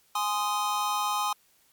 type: chord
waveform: square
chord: Ab major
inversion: none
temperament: just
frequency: 830.6 / 1038.3 / 1245.9 Hz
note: Ab5 / C6 / Eb6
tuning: 0 / -14 / +2 cents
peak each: -31 dBFS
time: 0.15-1.33 s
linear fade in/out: 5 ms
effects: white hiss -64 dBFS RMS until 1.72 s + MP3 96 kbps

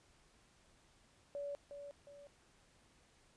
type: tone with echo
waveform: sine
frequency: 571 Hz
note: D5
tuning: 49 cents flat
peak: -40 dBFS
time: 1.35-1.55 s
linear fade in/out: 0 ms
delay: 360 ms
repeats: 2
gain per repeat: -7 dB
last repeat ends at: 2.27 s
effects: pink hiss -69 dBFS RMS until 3.36 s + resampled to 22050 Hz

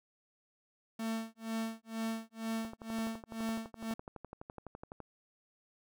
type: tone with tremolo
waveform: 45% pulse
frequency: 224.4 Hz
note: A3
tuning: 34 cents sharp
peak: -33 dBFS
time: 0.99-3.94 s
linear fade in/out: 5 ms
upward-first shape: sine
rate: 2.1 Hz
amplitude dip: 100%
type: click train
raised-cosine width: 1 ms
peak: -31 dBFS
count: 29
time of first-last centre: 2.65-5.003 s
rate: 11.9 Hz
effects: none

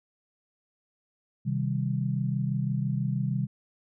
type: chord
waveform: sine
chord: C minor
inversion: none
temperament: just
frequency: 130.81 / 156.98 / 196.22 Hz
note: C3 / Eb3 / G3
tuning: 0 / +16 / +2 cents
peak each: -28 / -31 / -31 dBFS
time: 1.45-3.47 s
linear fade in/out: 20 ms
effects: none

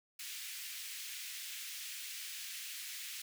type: high-pass noise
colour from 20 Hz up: pink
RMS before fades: -45 dBFS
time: 0.19-3.22 s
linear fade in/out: 5 ms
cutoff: 2100 Hz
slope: 24 dB/octave
effects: none

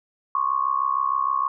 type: tone with amplitude modulation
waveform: sine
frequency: 1101 Hz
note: C#6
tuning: 12 cents flat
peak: -16 dBFS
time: 0.35-1.48 s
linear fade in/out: 2 ms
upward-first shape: sine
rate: 66.5 Hz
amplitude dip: 90%
effects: none

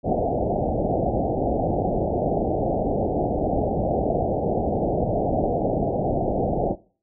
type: low-pass noise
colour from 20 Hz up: white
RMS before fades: -23 dBFS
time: 0.03-6.76 s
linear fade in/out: 50 ms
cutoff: 780 Hz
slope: 96 dB/octave
effects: noise-tail reverb RT60 0.4 s tail -20 dB re dry

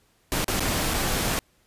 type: noise with dropouts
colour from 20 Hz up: pink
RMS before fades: -25 dBFS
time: 0.32-1.39 s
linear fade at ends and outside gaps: 0 ms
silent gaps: 0.444-0.481 / 0.596-0.605 / 0.937-0.941 s
effects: pink hiss -64 dBFS RMS until 1.66 s + resampled to 32000 Hz

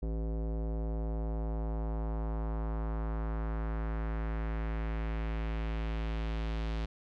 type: tone with low-pass filter sweep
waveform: square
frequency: 55 Hz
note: A1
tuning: in tune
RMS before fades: -34 dBFS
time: 0.02-6.86 s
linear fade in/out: 10 ms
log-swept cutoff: 470 to 3900 Hz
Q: 1.4
effects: none

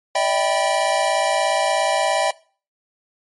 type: chord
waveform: square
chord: E minor seventh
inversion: third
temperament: equal with one note detuned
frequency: 587.3 / 644.2 / 784 / 987.8 Hz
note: D5 / E5 / G5 / B5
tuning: 0 / -40 / 0 / 0 cents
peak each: -24 / -22 / -22 / -26 dBFS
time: 0.15-2.31 s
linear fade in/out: 5 ms
effects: noise-tail reverb RT60 0.4 s tail -21 dB re dry + MP3 48 kbps

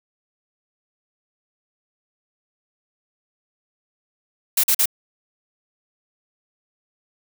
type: noise bursts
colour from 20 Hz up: blue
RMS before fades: -17 dBFS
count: 3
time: 4.57-4.857 s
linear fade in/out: 5 ms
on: 67 ms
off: 43 ms
effects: none

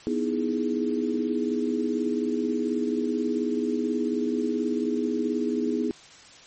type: chord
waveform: sine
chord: E major seventh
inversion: second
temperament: equal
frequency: 246.9 / 311.1 / 329.6 / 415.3 Hz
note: B3 / D#4 / E4 / G#4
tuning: 0 / 0 / 0 / 0 cents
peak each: -27 / -29 / -32 / -29 dBFS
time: 0.07-5.91 s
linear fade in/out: 0 ms
effects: white hiss -49 dBFS RMS until 6.46 s + MP3 32 kbps

